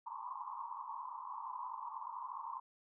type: band-pass noise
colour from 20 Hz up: pink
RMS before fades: -45 dBFS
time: 0.06-2.6 s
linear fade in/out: 10 ms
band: 900 to 1100 Hz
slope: 96 dB/octave
effects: none